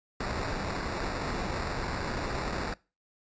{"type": "noise with sample-and-hold", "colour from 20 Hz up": "pink", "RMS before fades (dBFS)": -33, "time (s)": [0.2, 2.74], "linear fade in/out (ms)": 5, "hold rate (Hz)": 3150, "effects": ["noise-tail reverb RT60 0.3 s tail -22 dB re dry", "resampled to 16000 Hz"]}